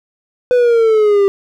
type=exponential sweep; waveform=triangle; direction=down; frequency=501 to 392 Hz; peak=-6 dBFS; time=0.51-1.28 s; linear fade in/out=0 ms; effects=none

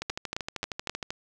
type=two click trains; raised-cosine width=0.2 ms; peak=-13 / -15 dBFS; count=4 / 15; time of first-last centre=0.1-0.896 / 0.02-1.105 s; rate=3.77 / 12.9 Hz; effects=none

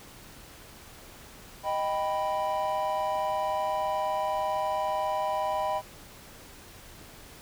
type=chord; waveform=triangle; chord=Eb augmented; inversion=none; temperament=equal; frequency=622.3 / 784 / 987.8 Hz; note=Eb5 / G5 / B5; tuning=0 / 0 / 0 cents; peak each=-29 dBFS; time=1.63-5.82 s; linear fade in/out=50 ms; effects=pink hiss -49 dBFS RMS until 7.41 s

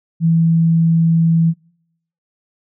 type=tone; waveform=sine; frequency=164.8 Hz; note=E3; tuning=in tune; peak=-10 dBFS; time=0.2-1.54 s; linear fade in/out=50 ms; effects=noise-tail reverb RT60 0.7 s tail -24 dB re dry

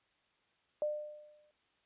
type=tone with exponential decay; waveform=sine; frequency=600 Hz; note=D5; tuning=37 cents sharp; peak=-29 dBFS; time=0.82-1.51 s; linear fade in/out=1 ms; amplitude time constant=150 ms; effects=white hiss -74 dBFS RMS until 1.85 s + resampled to 8000 Hz

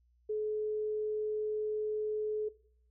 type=tone; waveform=sine; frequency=427.3 Hz; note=G#4; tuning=49 cents sharp; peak=-31 dBFS; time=0.29-2.49 s; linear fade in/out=10 ms; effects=noise-tail reverb RT60 0.6 s tail -19 dB re dry + added 60 Hz sine -66 dBFS peak until 2.9 s

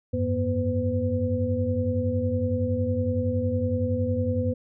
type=tone cluster; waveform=sine; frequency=91 / 101.8 / 242.7 / 507 Hz; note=F#2 / G#2 / B3 / B4; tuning=-28 / -34 / -30 / +45 cents; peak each=-28 dBFS; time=0.13-4.54 s; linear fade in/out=10 ms; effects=none

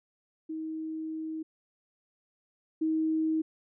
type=tone pair in turn; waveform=sine; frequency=317 / 317 Hz; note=D#4 / D#4; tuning=+32 / +32 cents; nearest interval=unison; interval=0 cents; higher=neither; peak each=-33 / -25 dBFS; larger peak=second; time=0.49-1.43 / 2.81-3.42 s; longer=first; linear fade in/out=10 ms; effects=none

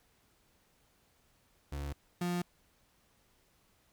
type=tone pair in turn; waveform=35% pulse; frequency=71.1 / 176.13 Hz; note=C#2 / F3; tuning=+45 / +15 cents; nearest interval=octave + major third; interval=1570 cents; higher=second; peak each=-35 / -30 dBFS; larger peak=second; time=1.72-1.93 / 2.21-2.42 s; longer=neither; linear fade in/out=5 ms; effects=pink hiss -70 dBFS RMS until 3.92 s

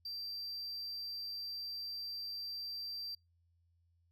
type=tone; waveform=triangle; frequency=4699 Hz; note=D8; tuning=in tune; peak=-39 dBFS; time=0.05-3.15 s; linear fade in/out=5 ms; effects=noise-tail reverb RT60 0.2 s tail -25 dB re dry + added 85 Hz sine -70 dBFS peak until 4.11 s

